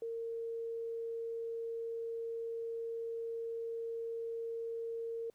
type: tone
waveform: sine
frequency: 459.1 Hz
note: A#4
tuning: 26 cents flat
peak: -37 dBFS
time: 0.02-5.3 s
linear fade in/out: 2 ms
effects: pink hiss -75 dBFS RMS until 5.34 s